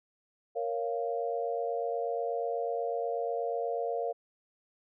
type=chord; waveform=sine; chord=Bb minor; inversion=none; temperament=equal with one note detuned; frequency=466.2 / 554.4 / 695.2 Hz; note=Bb4 / Db5 / F5; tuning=0 / 0 / -8 cents; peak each=-33 / -36 / -34 dBFS; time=0.55-4.13 s; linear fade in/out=20 ms; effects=none